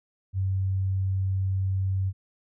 sine tone, 95.5 Hz, G2, 45 cents flat, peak -23 dBFS, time 0.33-2.13 s, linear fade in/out 50 ms, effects none

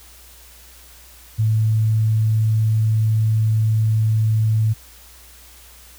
sine tone, 109.8 Hz, A2, 3 cents flat, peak -14 dBFS, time 1.38-4.74 s, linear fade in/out 20 ms, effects added 60 Hz sine -47 dBFS peak until 5.98 s + white hiss -46 dBFS RMS until 5.98 s

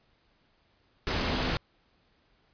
sine tone in noise, 251.1 Hz, B3, 29 cents sharp, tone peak -36 dBFS, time 1.29-1.5 s, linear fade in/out 0 ms, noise pink, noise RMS -29 dBFS, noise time 1.07-1.57 s, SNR -10 dB, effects pink hiss -68 dBFS RMS until 2.53 s + resampled to 11025 Hz

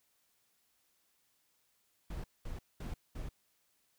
brown noise bursts, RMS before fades -41 dBFS, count 4, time 2.1-3.29 s, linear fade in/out 5 ms, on 140 ms, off 210 ms, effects white hiss -75 dBFS RMS until 3.98 s

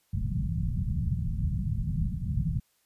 white low-pass noise, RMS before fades -29 dBFS, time 0.13-2.6 s, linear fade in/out 10 ms, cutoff 180 Hz, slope 48 dB/octave, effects white hiss -70 dBFS RMS until 2.85 s + resampled to 32000 Hz

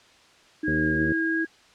sine tone with vibrato, 1635 Hz, G#6, 28 cents flat, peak -25 dBFS, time 0.63-1.47 s, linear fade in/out 50 ms, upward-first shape triangle, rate 2.9 Hz, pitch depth 9 cents each way
sine tone with pitch glide, 310 to 325.4 Hz, D#4 to E4, -6 to -22 cents, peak -25 dBFS, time 0.63-1.45 s, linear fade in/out 5 ms, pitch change +84 cents, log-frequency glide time 0.84-1.1 s
harmonic tone, 77.78 Hz, D#2, in tune, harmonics 1 / 2 / 3 / 4 / 5 / 6 / 7, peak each -33 / -30 / -31 / -34 / -33 / -38 / -40 dBFS, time 0.67-1.13 s, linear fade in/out 10 ms
effects white hiss -55 dBFS RMS until 1.74 s + low-pass 5000 Hz 12 dB/octave

